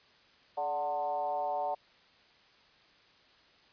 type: tone with frequency modulation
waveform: sine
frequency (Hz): 740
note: F#5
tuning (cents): 0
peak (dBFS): -30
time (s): 0.57-1.75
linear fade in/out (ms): 10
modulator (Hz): 158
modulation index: 1.1
effects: white hiss -62 dBFS RMS until 3.72 s + resampled to 11025 Hz